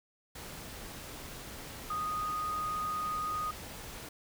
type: tone in noise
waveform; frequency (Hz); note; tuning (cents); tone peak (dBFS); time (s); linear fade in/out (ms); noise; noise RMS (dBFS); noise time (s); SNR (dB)
sine; 1240; D#6; -6; -32; 1.9-3.51; 5; pink; -45; 0.35-4.09; +10
effects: none